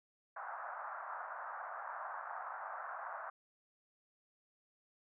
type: band-pass noise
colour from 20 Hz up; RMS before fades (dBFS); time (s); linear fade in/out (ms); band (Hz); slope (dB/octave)
white; -45; 0.36-3.3; 5; 650 to 1500; 48
effects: none